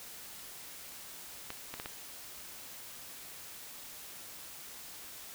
clicks, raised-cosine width 0.3 ms, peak -23 dBFS, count 4, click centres 1.504 / 1.74 / 1.799 / 1.859 s, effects white hiss -48 dBFS RMS until 5.34 s

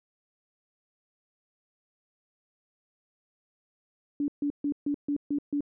sine tone bursts, 288.3 Hz, D4, 32 cents flat, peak -25 dBFS, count 7, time 4.2-5.607 s, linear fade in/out 2 ms, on 81 ms, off 140 ms, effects none

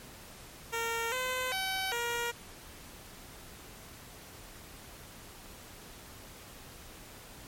10% pulse tone with pitch steps, 460.3 / 511 / 763 / 473.1 Hz, A#4 / C5 / G5 / A#4, -22 / -41 / -47 / +26 cents, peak -23 dBFS, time 0.72-2.32 s, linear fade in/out 20 ms, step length 400 ms, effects pink hiss -50 dBFS RMS until 7.47 s + MP3 64 kbps

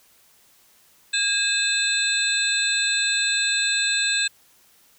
sine tone cluster, 1626 / 2597 / 3593 / 4077 / 7840 Hz, G#6 / E7 / A7 / C8 / B8, -37 / -26 / +36 / -46 / -14 cents, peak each -26 dBFS, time 1.13-4.28 s, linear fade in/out 10 ms, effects white hiss -57 dBFS RMS until 4.98 s

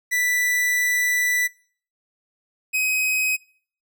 45% pulse tone pair in turn, 1975.5 / 2526 Hz, B6 / D#7, 0 / +26 cents, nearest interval major third, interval 426 cents, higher second, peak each -19 dBFS, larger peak neither, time 0.11-1.48 / 2.73-3.37 s, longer first, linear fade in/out 20 ms, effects noise-tail reverb RT60 0.5 s tail -24 dB re dry

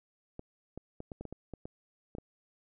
clicks, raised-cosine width 2 ms, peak -28 dBFS, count 11, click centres 0.394 / 0.776 / 1.004 / 1.118 / 1.21 / 1.253 / 1.326 / 1.537 / 1.655 / 2.151 / 2.184 s, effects none

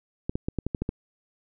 clicks, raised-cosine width 3 ms, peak -14 dBFS, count 8, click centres 0.295 / 0.355 / 0.485 / 0.587 / 0.666 / 0.748 / 0.82 / 0.891 s, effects none

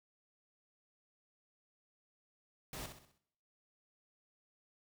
pink noise with echo, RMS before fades -45 dBFS, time 2.73-2.86 s, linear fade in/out 2 ms, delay 64 ms, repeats 5, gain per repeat -7 dB, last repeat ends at 3.18 s, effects noise-tail reverb RT60 0.8 s tail -21 dB re dry

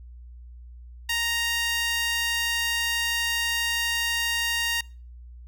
sawtooth tone with high-pass filter, 932.3 Hz, A#5, in tune, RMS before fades -26 dBFS, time 1.09-4.81 s, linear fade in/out 5 ms, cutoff 2200 Hz, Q 1.6, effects noise-tail reverb RT60 0.4 s tail -25 dB re dry + added 60 Hz sine -41 dBFS peak until 5.47 s

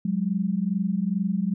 sine tone pair together, 182.46 / 204.8 Hz, F#3 / G#3, -24 / -24 cents, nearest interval major second, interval 200 cents, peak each -25 dBFS, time 0.05-1.54 s, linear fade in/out 5 ms, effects none

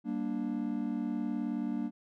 triangle chord, G minor, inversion none, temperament just, 196 / 235.2 / 294 Hz, G3 / Bb3 / D4, 0 / +16 / +2 cents, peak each -36 / -32 / -34 dBFS, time 0.04-1.91 s, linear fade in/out 50 ms, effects none

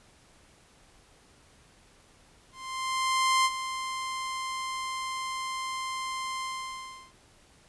sawtooth tone with ADSR envelope, 1046.5 Hz, C6, in tune, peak -17 dBFS, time 2.52-7.13 s, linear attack 930 ms, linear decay 44 ms, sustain -11 dB, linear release 710 ms, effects pink hiss -59 dBFS RMS until 7.68 s + resampled to 24000 Hz

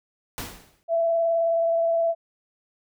pink noise with exponential decay, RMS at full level -30 dBFS, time 0.38-0.83 s, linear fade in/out 0 ms, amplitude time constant 97 ms
sine tone with vibrato, 667 Hz, E5, 20 cents sharp, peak -19 dBFS, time 0.88-2.15 s, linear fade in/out 50 ms, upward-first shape sine, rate 19 Hz, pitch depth 15 cents each way
effects none

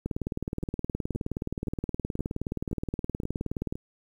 two click trains, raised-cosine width 3 ms, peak -17 / -23 dBFS, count 71 / 7, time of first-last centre 0.06-3.725 / 0.63-3.755 s, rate 19.1 / 1.92 Hz, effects 9-bit

